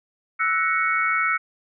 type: chord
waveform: sine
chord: F# dominant seventh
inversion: third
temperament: equal with one note detuned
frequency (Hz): 1318.5 / 1480 / 1896.2 / 2217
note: E6 / F#6 / A#6 / C#7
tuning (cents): 0 / 0 / +29 / 0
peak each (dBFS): -23 / -26 / -29 / -23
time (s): 0.39-1.38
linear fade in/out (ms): 20
effects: none